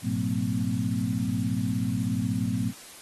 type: tone cluster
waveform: sine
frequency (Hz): 105.3 / 121.9 / 181.4 / 222.8 / 254.9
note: G#2 / B2 / F#3 / A3 / C4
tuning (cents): +24 / -22 / -34 / +22 / -45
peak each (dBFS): -31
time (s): 0.02-2.73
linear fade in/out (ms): 50
effects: white hiss -46 dBFS RMS until 3.01 s + AAC 32 kbps